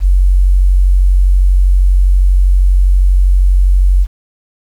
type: tone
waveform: sine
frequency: 46.25 Hz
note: F#1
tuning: in tune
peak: -5 dBFS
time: 0-4.07 s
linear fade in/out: 50 ms
effects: 7-bit